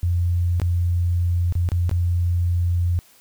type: tone with dropouts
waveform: sine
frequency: 87.31 Hz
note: F2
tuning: in tune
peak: -17 dBFS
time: 0.03-2.99 s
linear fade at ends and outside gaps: 0 ms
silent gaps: 0.599-0.617 / 1.524-1.553 / 1.689-1.718 / 1.894-1.913 s
effects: white hiss -53 dBFS RMS until 3.2 s